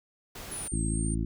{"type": "noise", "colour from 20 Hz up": "pink", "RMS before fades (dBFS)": -42, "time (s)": [0.35, 0.68], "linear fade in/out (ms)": 5}
{"type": "linear two-way sweep", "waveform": "sine", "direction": "down then up", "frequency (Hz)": [10190, 8290, 8880], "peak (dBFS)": -35, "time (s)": [0.51, 1.15], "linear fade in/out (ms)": 10, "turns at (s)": 0.8}
{"type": "harmonic tone", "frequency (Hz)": 55, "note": "A1", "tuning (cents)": 0, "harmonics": [1, 2, 3, 4, 5, 6], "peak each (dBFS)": [-30, -33, -35, -36, -37, -38], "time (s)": [0.72, 1.25], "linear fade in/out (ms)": 5}
{"effects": []}